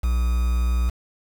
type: tone with quantisation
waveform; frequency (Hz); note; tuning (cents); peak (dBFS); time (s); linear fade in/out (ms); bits
triangle; 60.3; B1; -41; -16; 0.03-0.9; 10; 6
effects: none